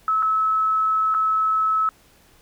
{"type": "tone with dropouts", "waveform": "sine", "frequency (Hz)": 1297, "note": "E6", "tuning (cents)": -28, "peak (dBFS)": -17, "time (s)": [0.08, 1.89], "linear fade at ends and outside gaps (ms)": 1, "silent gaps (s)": [[0.224, 0.228], [1.142, 1.147]], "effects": ["pink hiss -55 dBFS RMS until 2.41 s"]}